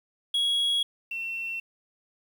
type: tone pair in turn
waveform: triangle / sine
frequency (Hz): 3324 / 2704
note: G#7 / E7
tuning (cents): +1 / +43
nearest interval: major third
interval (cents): 358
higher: first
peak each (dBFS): -21 / -30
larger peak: first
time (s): 0.34-0.83 / 1.11-1.6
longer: neither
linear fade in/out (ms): 5
effects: 9-bit